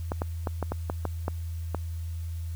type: clicks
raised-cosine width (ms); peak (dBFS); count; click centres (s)
1; -15; 9; 0.119 / 0.219 / 0.472 / 0.627 / 0.72 / 0.899 / 1.053 / 1.281 / 1.747
effects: added 83 Hz sine -31 dBFS peak until 2.55 s + white hiss -55 dBFS RMS until 2.55 s